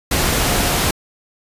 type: tone in noise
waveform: sine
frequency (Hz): 710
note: F5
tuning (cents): +28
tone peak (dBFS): -27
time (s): 0.45-0.77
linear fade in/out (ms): 5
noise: pink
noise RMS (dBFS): -17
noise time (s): 0.11-0.91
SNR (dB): -13
effects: resampled to 32000 Hz